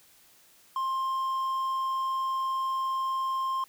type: tone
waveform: triangle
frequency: 1057 Hz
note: C6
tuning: 17 cents sharp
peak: -25 dBFS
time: 0.76-3.64 s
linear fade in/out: 2 ms
effects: white hiss -59 dBFS RMS until 3.68 s

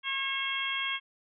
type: harmonic tone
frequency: 543 Hz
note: C#5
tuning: 36 cents flat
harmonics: 2 / 3 / 4 / 5 / 6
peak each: -38 / -38 / -34 / -37 / -34 dBFS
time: 0.03-1 s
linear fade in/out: 50 ms
effects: none

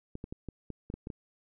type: clicks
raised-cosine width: 3 ms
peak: -26 dBFS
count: 9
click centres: 0.154 / 0.241 / 0.325 / 0.487 / 0.703 / 0.901 / 0.94 / 1.071 / 1.102 s
effects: none

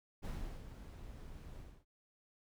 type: noise with ADSR envelope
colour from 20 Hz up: brown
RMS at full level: -40 dBFS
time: 0.22-1.85 s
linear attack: 31 ms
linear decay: 370 ms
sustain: -10 dB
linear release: 260 ms
effects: none

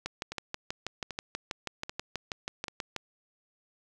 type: two click trains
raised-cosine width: 0.2 ms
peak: -20 / -16 dBFS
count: 4 / 19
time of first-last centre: 0.32-2.682 / 0.06-2.963 s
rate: 1.27 / 6.2 Hz
effects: none

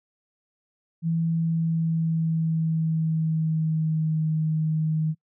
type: tone with pitch glide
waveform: sine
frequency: 164.81 to 157 Hz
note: E3 to D#3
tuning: 0 to +16 cents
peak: -21 dBFS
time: 1.02-5.15 s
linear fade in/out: 50 ms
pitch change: -84 cents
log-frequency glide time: 1.25-4.28 s
effects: noise-tail reverb RT60 0.1 s tail -26 dB re dry

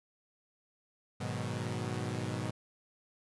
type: chord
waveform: sawtooth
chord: G# minor seventh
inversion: none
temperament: equal with one note detuned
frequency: 103.83 / 123.11 / 155.56 / 185 Hz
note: G#2 / B2 / D#3 / F#3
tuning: 0 / -5 / 0 / 0 cents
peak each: -35 / -34 / -38 / -39 dBFS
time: 1.2-2.51 s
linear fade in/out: 10 ms
effects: resampled to 24000 Hz

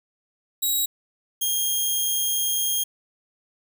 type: tone pair in turn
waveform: 5% pulse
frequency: 3842 / 3234 Hz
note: B7 / G#7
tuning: -48 / -47 cents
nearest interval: minor third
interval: 299 cents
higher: first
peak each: -13 dBFS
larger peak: neither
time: 0.62-0.86 / 1.41-2.84 s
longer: second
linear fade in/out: 10 ms
effects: none

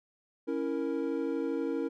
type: chord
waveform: triangle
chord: A# diminished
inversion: first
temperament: equal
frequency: 277.2 / 329.6 / 466.2 Hz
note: C#4 / E4 / A#4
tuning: 0 / 0 / 0 cents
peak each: -32 / -32 / -32 dBFS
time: 0.47-1.89 s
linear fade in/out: 20 ms
effects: none

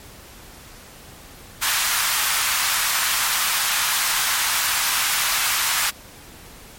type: high-pass noise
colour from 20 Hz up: pink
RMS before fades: -21 dBFS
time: 1.61-5.91 s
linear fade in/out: 20 ms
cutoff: 1000 Hz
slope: 24 dB/octave
effects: pink hiss -43 dBFS RMS until 6.78 s + MP3 64 kbps

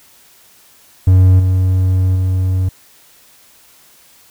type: tone with level steps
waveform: triangle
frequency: 92.9 Hz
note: F#2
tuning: 7 cents sharp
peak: -3 / -8 / -10 dBFS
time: 1.07-2.69 s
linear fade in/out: 5 ms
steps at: 1.39 / 2.15 s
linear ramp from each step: 10 ms
effects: white hiss -47 dBFS RMS until 4.3 s

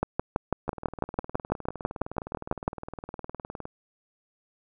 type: two click trains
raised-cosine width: 1 ms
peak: -22 / -10 dBFS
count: 59 / 17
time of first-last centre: 0.68-3.654 / 0.03-2.679 s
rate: 19.5 / 6.04 Hz
effects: none

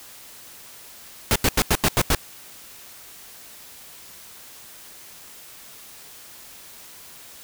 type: noise bursts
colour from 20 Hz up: pink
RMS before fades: -18 dBFS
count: 7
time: 1.31-2.148 s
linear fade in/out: 0 ms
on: 46 ms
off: 86 ms
effects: white hiss -44 dBFS RMS until 7.43 s

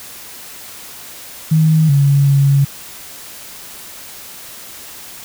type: tone with pitch steps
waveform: sine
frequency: 157.9 / 140.5 / 139.2 Hz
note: D#3 / C#3 / C#3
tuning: +26 / +24 / +8 cents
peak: -8 dBFS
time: 1.51-2.65 s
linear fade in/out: 10 ms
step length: 380 ms
effects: white hiss -34 dBFS RMS until 5.24 s

